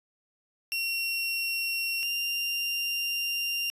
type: tone pair in turn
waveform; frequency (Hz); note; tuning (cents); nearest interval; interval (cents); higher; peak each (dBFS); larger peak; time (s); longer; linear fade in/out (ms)
30% pulse; 2736 / 2784; F7 / F7; -36 / -6; unison; 30; second; -25; neither; 0.72-2.03 / 2.03-3.7; second; 0
effects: resampled to 32000 Hz